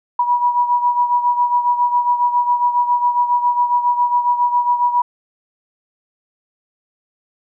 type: beating tone pair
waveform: sine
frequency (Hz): 969 / 976.3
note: B5 / B5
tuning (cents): -33 / -20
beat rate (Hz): 7.3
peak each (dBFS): -14 / -20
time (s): 0.19-5.02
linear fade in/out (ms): 5
effects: none